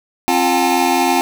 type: tone cluster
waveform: square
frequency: 265.7 / 348.2 / 722 / 808 / 892 Hz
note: C4 / F4 / F#5 / G#5 / A5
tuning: +27 / -5 / -43 / -48 / +23 cents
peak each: -20 dBFS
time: 0.28-1.21 s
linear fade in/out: 0 ms
effects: none